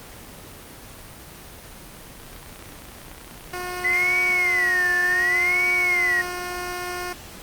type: click train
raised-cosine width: 0.3 ms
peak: -26 dBFS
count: 74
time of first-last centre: 2.2-4.586 s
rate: 30.6 Hz
type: tone with pitch glide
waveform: 10% pulse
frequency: 360 to 357.5 Hz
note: F#4 to F4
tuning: -47 to +41 cents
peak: -20 dBFS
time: 3.53-7.13 s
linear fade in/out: 5 ms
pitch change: -12 cents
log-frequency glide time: 4.51-5.94 s
type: tone with vibrato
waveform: sine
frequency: 1991 Hz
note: B6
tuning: 14 cents sharp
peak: -18 dBFS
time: 3.84-6.22 s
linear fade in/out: 10 ms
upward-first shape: sine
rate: 0.67 Hz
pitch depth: 210 cents each way
effects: pink hiss -41 dBFS RMS until 7.42 s + Opus 24 kbps